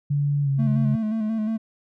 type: tone with pitch glide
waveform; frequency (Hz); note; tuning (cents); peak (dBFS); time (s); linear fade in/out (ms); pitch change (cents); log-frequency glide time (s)
sine; 143.7 to 137.69; D3 to C#3; -37 to -11; -19; 0.1-0.96; 10; -74; 0.43-0.49
type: tone with vibrato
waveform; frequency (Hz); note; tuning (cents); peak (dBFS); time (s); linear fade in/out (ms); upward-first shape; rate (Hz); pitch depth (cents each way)
triangle; 218.8; A3; -9; -20; 0.58-1.58; 20; square; 5.6; 35
effects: none